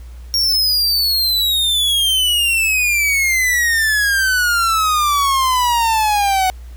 45% pulse exponential sweep, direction down, 5588 to 740 Hz, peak -13 dBFS, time 0.34-6.5 s, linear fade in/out 0 ms, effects added 60 Hz sine -31 dBFS peak until 6.76 s + pink hiss -50 dBFS RMS until 6.76 s

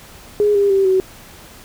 sine tone with pitch steps, 415.3 / 402.1 / 389.3 / 376.9 Hz, G#4 / G4 / G4 / F#4, 0 / +44 / -12 / +32 cents, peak -11 dBFS, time 0.4-1 s, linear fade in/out 0 ms, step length 150 ms, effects pink hiss -41 dBFS RMS until 1.64 s

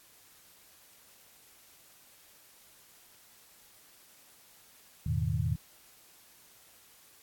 sine chord, E major seventh, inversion none, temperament equal with one note detuned, 82.41 / 106.07 / 123.47 / 155.56 Hz, E2 / G#2 / B2 / D#3, 0 / +37 / 0 / 0 cents, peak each -33 dBFS, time 5.06-5.56 s, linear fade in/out 5 ms, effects white hiss -59 dBFS RMS until 7.22 s + AAC 64 kbps

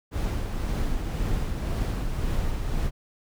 brown noise with tremolo, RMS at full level -25 dBFS, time 0.11-2.91 s, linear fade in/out 50 ms, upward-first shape triangle, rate 1.9 Hz, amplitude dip 40%, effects none

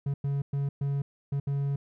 triangle tone bursts at uneven times, 140.2 Hz, C#3, 20 cents sharp, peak -24 dBFS, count 6, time 0.06-0.14 / 0.24-0.42 / 0.53-0.69 / 0.81-1.02 / 1.32-1.4 / 1.47-1.76 s, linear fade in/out 5 ms, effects none

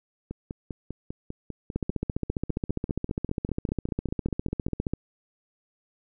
two click trains, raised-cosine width 3 ms, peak -14 / -21 dBFS, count 48 / 23, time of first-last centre 1.76-4.936 / 0.31-4.684 s, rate 14.8 / 5.03 Hz, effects none

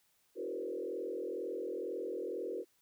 sine tone with frequency modulation, 422.4 Hz, G#4, 29 cents sharp, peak -36 dBFS, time 0.35-2.65 s, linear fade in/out 50 ms, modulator 42.1 Hz, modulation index 2.2, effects white hiss -73 dBFS RMS until 2.81 s

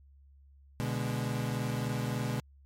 35% pulse chord, G# diminished, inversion first, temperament equal, 123.47 / 146.83 / 207.7 Hz, B2 / D3 / G#3, 0 / 0 / 0 cents, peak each -31 / -35 / -36 dBFS, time 0.8-2.4 s, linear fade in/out 0 ms, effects added 69 Hz sine -55 dBFS peak until 2.65 s + MP3 64 kbps

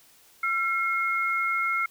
sine tone pair together, 1356.9 / 2154 Hz, E6 / C7, +50 / +50 cents, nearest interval minor sixth, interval 800 cents, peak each -26 dBFS, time 0.43-1.86 s, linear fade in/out 5 ms, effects white hiss -57 dBFS RMS until 1.9 s

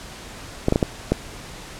clicks, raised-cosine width 2 ms, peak -3 dBFS, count 5, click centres 0.684 / 0.724 / 0.759 / 0.828 / 1.12 s, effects pink hiss -38 dBFS RMS until 1.79 s + low-pass 9000 Hz 12 dB/octave

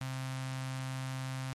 sawtooth tone with notch filter, 131.4 Hz, C3, 8 cents sharp, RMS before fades -38 dBFS, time 0.01-1.53 s, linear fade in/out 2 ms, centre 400 Hz, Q 0.64, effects low-pass 12000 Hz 12 dB/octave + MP3 64 kbps

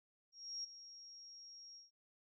sine tone with ADSR envelope, 5590 Hz, F8, 1 cent sharp, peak -40 dBFS, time 0.32-1.91 s, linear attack 320 ms, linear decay 11 ms, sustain -13 dB, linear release 150 ms, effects none

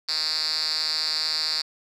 5% pulse tone with band-pass filter, 155.56 Hz, D#3, in tune, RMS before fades -26 dBFS, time 0.08-1.62 s, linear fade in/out 10 ms, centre 4600 Hz, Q 6.8, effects none

